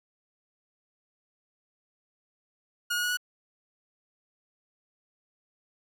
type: tone with pitch steps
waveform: sawtooth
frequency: 1436 / 1446.8 / 1457.7 / 1468.7 Hz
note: F6 / F#6 / F#6 / F#6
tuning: +48 / -39 / -26 / -13 cents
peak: -23 dBFS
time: 2.9-3.172 s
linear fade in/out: 10 ms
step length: 68 ms
effects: none